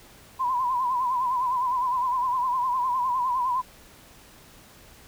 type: tone with vibrato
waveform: sine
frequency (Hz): 1005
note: B5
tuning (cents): +30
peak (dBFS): -22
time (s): 0.39-3.62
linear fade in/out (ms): 20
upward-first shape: triangle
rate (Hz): 9.8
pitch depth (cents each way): 97
effects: pink hiss -51 dBFS RMS until 5.07 s